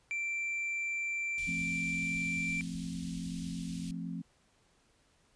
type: tone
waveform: triangle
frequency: 2349 Hz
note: D7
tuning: in tune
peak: -31 dBFS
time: 0.11-2.61 s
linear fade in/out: 0 ms
type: band-stop noise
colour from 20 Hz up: pink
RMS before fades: -48 dBFS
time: 1.38-3.91 s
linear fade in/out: 0 ms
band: 140 to 2800 Hz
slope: 24 dB/octave
type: chord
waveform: sine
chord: F major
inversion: none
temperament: equal with one note detuned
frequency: 171.91 / 220 / 261.6 Hz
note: F3 / A3 / C4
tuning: -27 / 0 / 0 cents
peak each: -38 / -43 / -42 dBFS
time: 1.47-4.22 s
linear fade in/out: 10 ms
effects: pink hiss -69 dBFS RMS until 5.35 s + resampled to 22050 Hz